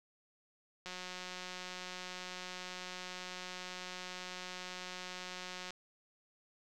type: click train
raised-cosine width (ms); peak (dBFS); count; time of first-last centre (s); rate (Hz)
0.2; -27; 883; 0.86-5.706; 182
effects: none